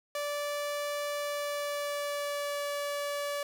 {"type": "tone with pitch glide", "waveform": "sawtooth", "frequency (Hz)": [582, 575.6], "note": ["D5", "D5"], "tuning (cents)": [-16, -35], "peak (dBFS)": -28, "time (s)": [0.15, 3.43], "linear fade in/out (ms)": 2, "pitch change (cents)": -19, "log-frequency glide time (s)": [1.14, 2.65], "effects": []}